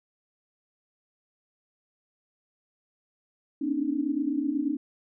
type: tone cluster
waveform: sine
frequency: 240.9 / 278.3 / 288.6 / 306.6 Hz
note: B3 / C#4 / D4 / D#4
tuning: -43 / +7 / -30 / -25 cents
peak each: -35 / -28 / -35 / -29 dBFS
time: 3.61-4.77 s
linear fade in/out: 10 ms
effects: none